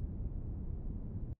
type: low-pass noise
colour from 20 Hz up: pink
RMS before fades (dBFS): -40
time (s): 0-1.33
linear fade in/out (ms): 0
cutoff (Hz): 180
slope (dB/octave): 12
effects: noise-tail reverb RT60 0.1 s tail -20 dB re dry